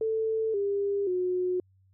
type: tone with pitch steps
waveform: sine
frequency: 442.6 / 401.2 / 363.7 Hz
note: A4 / G4 / F#4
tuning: +10 / +40 / -30 cents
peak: -25 dBFS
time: 0.01-1.6 s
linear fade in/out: 2 ms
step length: 530 ms
effects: added 95 Hz sine -60 dBFS peak until 1.93 s